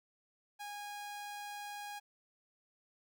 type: tone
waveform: sawtooth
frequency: 822 Hz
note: G#5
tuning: 18 cents flat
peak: -39 dBFS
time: 0.59-2 s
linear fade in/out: 20 ms
effects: none